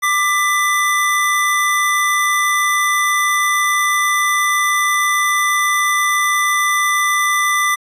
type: tone pair together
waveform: square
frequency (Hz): 1184 / 1995.4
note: D6 / B6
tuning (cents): +14 / +17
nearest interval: major sixth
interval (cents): 903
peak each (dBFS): -17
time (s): 0.02-7.76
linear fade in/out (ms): 20
effects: resampled to 32000 Hz

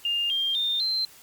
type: tone with pitch steps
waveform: sine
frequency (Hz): 2812 / 3193 / 3626 / 4117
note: F7 / G7 / A#7 / C8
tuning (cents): +11 / +31 / -49 / -29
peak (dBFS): -23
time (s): 0.05-1.05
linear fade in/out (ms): 2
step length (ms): 250
effects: white hiss -51 dBFS RMS until 1.22 s + Opus 48 kbps

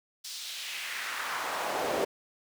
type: noise with high-pass filter sweep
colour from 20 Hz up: brown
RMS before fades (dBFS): -34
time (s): 0.24-2.05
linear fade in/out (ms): 10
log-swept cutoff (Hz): 5100 to 440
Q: 1.8
effects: none

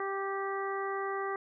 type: harmonic tone with a mistuned harmonic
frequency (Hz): 392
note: G4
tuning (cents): 0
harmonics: 1 / 2 / 3 / 4 / 5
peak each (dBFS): -35 / -39 / -37 / -44 / -42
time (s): 0-1.36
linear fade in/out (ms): 2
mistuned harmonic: 5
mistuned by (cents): -16
effects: none

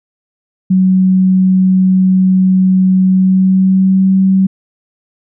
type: tone with pitch glide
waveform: sine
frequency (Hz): 187 to 190.71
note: F#3 to G3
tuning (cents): +19 to -47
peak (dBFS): -6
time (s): 0.7-4.47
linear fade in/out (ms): 10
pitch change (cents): +34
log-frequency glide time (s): 3.02-4.15
effects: none

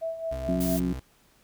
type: tone with tremolo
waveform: sine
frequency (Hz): 655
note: E5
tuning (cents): -11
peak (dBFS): -27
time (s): 0.01-0.78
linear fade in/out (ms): 20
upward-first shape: sine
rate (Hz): 4.5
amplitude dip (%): 65
type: tone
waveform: 35% pulse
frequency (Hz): 65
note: C2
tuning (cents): -11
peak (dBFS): -32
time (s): 0.31-1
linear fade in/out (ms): 10
type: harmonic tone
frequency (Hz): 89.6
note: F2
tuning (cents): +45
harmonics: 2 / 3 / 4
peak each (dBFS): -27 / -28 / -36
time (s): 0.48-0.93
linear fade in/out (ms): 5
type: noise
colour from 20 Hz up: blue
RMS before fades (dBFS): -35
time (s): 0.6-0.8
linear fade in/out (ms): 10
effects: pink hiss -62 dBFS RMS until 1.43 s

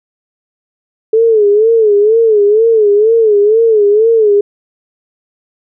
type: tone with vibrato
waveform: sine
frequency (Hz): 432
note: A4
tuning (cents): -32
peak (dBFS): -5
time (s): 1.13-4.41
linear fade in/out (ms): 5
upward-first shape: sine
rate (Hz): 2.1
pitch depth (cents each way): 110
effects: none

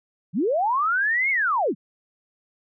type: linear two-way sweep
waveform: sine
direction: up then down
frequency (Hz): 140 to 2217 to 140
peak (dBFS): -19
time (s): 0.33-1.75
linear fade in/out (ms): 50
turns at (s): 1.3
effects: none

